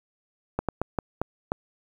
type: slowing click train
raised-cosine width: 1 ms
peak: -11 dBFS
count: 6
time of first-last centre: 0.59-1.519 s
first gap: 97 ms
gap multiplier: 1.33
effects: 8-bit